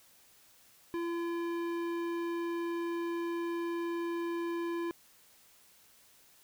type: tone with low-pass filter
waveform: square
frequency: 339.9 Hz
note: F4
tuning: 47 cents flat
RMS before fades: -35 dBFS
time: 0.94-4.91 s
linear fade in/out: 0 ms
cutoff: 2400 Hz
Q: 0.65
effects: white hiss -62 dBFS RMS until 6.43 s